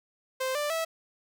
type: tone with pitch steps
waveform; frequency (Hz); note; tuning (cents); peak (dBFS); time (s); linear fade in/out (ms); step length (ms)
sawtooth; 521 / 590 / 652; C5 / D5 / E5; -7 / +8 / -19; -24; 0.4-0.85; 10; 150
effects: none